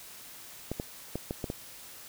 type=clicks; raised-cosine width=2 ms; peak=-19 dBFS; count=6; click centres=0.716 / 0.799 / 1.156 / 1.309 / 1.442 / 1.501 s; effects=white hiss -48 dBFS RMS until 2.08 s